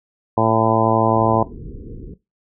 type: harmonic tone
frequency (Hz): 111.9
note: A2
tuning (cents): +30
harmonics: 1 / 2 / 3 / 4 / 5 / 6 / 7 / 8 / 9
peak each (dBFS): -22 / -22 / -22 / -22 / -22 / -22 / -22 / -22 / -22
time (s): 0.37-1.43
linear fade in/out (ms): 5
type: low-pass noise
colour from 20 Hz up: pink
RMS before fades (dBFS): -34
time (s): 1.16-2.14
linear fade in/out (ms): 5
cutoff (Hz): 470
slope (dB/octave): 96
effects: noise-tail reverb RT60 0.2 s tail -17 dB re dry